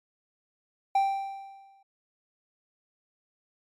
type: tone with exponential decay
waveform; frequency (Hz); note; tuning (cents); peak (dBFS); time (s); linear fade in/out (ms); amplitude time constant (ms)
triangle; 784; G5; 0; -17; 0.95-1.83; 5; 190
effects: MP3 96 kbps